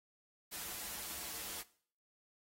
white noise with comb filter, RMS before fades -44 dBFS, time 0.51-1.63 s, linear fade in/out 20 ms, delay 7.6 ms, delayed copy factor -0.65, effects noise-tail reverb RT60 0.5 s tail -18 dB re dry + AAC 48 kbps

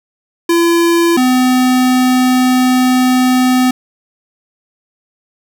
square tone pair in turn, 339 / 254 Hz, E4 / B3, +49 / +49 cents, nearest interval perfect fourth, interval 500 cents, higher first, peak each -9 dBFS, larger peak neither, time 0.49-1.17 / 1.17-3.71 s, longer second, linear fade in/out 5 ms, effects none

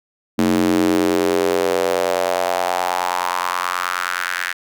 square tone with high-pass filter sweep, 44.74 Hz, F1, 43 cents sharp, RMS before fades -19 dBFS, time 0.38-4.53 s, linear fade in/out 10 ms, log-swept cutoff 250 to 1700 Hz, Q 3.6, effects none

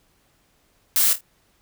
blue noise with echo, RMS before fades -18 dBFS, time 0.96-1.13 s, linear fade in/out 0 ms, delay 26 ms, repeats 3, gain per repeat -10 dB, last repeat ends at 1.208 s, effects pink hiss -63 dBFS RMS until 1.61 s

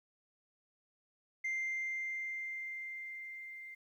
sine tone with level ramp, 2093 Hz, C7, in tune, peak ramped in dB -31 to -46 dBFS, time 1.44-3.75 s, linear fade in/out 10 ms, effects tanh soft clip ceiling -32 dBFS + 12-bit

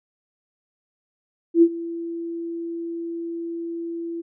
sine tone with ADSR envelope, 336.1 Hz, E4, 34 cents sharp, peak -8 dBFS, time 1.54-4.22 s, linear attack 81 ms, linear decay 61 ms, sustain -19 dB, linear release 18 ms, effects none

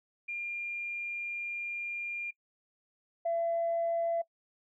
sine tone pair in turn, 2400 / 673.5 Hz, D7 / E5, +37 / +37 cents, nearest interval octave + minor seventh, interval 2200 cents, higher first, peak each -34 / -27 dBFS, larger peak second, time 0.28-2.31 / 3.25-4.22 s, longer first, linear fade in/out 10 ms, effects noise-tail reverb RT60 0.1 s tail -20 dB re dry + tanh soft clip ceiling -24 dBFS

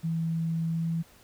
sine tone with pitch glide, 163.9 to 165.23 Hz, E3 to E3, -10 to +4 cents, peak -26 dBFS, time 0.03-1.03 s, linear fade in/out 20 ms, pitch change +14 cents, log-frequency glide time 0.68-0.86 s, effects pink hiss -57 dBFS RMS until 1.23 s

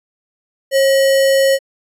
sine tone with sample-and-hold, 542 Hz, C#5, 39 cents flat, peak -9 dBFS, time 0.71-1.59 s, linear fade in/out 50 ms, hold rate 2450 Hz, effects resampled to 32000 Hz

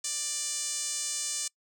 5% pulse tone with band-pass filter, 590 Hz, D5, 8 cents sharp, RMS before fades -33 dBFS, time 0.04-1.48 s, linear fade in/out 5 ms, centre 8000 Hz, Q 2, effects noise-tail reverb RT60 0.1 s tail -24 dB re dry

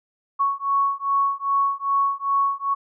sine beating tone pair, 1108.7 / 1111.2 Hz, C#6 / C#6, 0 / +4 cents, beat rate 2.5 Hz, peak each -22 dBFS, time 0.39-2.75 s, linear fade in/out 20 ms, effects none

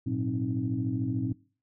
sine tone cluster, 104.9 / 118.4 / 182.9 / 265.4 / 312.4 Hz, G#2 / A#2 / F#3 / C4 / D#4, +18 / +27 / -20 / +25 / +7 cents, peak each -35 / -31 / -38 / -31 / -36 dBFS, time 0.06-1.33 s, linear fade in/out 10 ms, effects noise-tail reverb RT60 0.4 s tail -22 dB re dry + tanh soft clip ceiling -16 dBFS

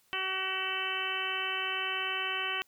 harmonic tone, 379.1 Hz, F#4, 42 cents sharp, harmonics 1 / 2 / 3 / 4 / 5 / 6 / 7 / 8, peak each -43 / -43 / -39 / -39 / -40 / -41 / -36 / -36 dBFS, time 0.13-2.62 s, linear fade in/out 0 ms, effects white hiss -68 dBFS RMS until 2.67 s

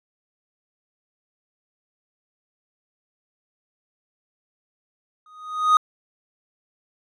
triangle tone with exponential growth, 1245 Hz, D#6, 1 cent sharp, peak -8 dBFS, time 5.26-5.77 s, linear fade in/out 2 ms, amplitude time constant 110 ms, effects resampled to 24000 Hz

